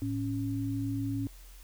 sine tone pair together, 110 / 277.2 Hz, A2 / C#4, 0 / 0 cents, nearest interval octave + major third, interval 1600 cents, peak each -33 / -32 dBFS, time 0.02-1.27 s, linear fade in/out 0 ms, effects added 43 Hz sine -48 dBFS peak until 1.63 s + white hiss -57 dBFS RMS until 1.63 s

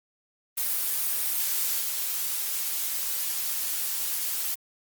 blue noise with level steps, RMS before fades -27 / -29 dBFS, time 0.57-4.55 s, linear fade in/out 10 ms, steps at 1.8 s, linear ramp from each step 5 ms, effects Opus 32 kbps

